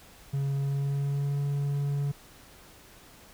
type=tone with pitch glide; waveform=triangle; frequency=138.59 to 142.08 Hz; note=C#3 to C#3; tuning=0 to +43 cents; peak=-24 dBFS; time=0.33-2.12 s; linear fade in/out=10 ms; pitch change=+43 cents; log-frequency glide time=0.55-1.4 s; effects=pink hiss -53 dBFS RMS until 3.33 s